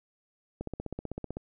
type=click train; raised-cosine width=2 ms; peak=-22 dBFS; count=13; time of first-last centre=0.61-1.369 s; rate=15.8 Hz; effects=none